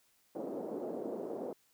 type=band-pass noise; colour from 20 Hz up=white; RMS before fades=-40 dBFS; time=0.35-1.53 s; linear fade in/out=5 ms; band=240 to 550 Hz; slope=24 dB/octave; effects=white hiss -71 dBFS RMS until 1.73 s